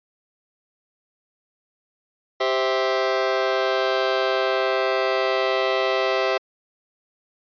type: chord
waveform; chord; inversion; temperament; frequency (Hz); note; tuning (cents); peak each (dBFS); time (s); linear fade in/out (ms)
sawtooth; C major; second; just; 392.4 / 523.3 / 654.1; G4 / C5 / E5; +2 / 0 / -14; -20; 2.4-6.38; 10
effects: resampled to 11025 Hz